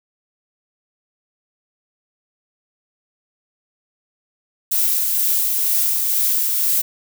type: noise with tremolo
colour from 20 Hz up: violet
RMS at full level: -17 dBFS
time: 4.71-6.82 s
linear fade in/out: 10 ms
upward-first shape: triangle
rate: 2.1 Hz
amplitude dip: 30%
effects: none